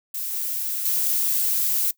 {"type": "noise with level steps", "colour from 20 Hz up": "violet", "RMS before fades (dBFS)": [-29, -27, -22], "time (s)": [0.14, 1.91], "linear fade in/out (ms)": 5, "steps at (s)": [0.33, 0.85], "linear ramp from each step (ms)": 5, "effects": ["noise-tail reverb RT60 0.1 s tail -20 dB re dry"]}